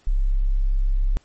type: tone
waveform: sine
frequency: 33.5 Hz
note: C1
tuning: 42 cents sharp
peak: -16 dBFS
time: 0.07-1.17 s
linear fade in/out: 0 ms
effects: pink hiss -59 dBFS RMS until 1.24 s + MP3 32 kbps